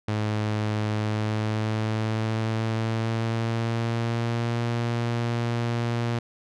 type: tone with pitch glide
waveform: sawtooth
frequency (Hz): 106.8 to 117.82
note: G#2 to A#2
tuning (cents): +49 to +19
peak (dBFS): -20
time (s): 0.08-6.19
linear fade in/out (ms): 5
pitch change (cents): +170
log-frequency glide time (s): 0.92-4.6
effects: low-pass 5000 Hz 12 dB/octave